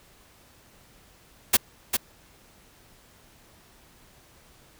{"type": "noise with echo", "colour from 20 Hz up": "white", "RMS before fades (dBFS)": -17, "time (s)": [1.53, 1.57], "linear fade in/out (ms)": 10, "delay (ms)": 400, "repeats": 1, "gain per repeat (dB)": -6, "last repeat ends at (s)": 1.97, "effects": ["pink hiss -56 dBFS RMS until 4.79 s"]}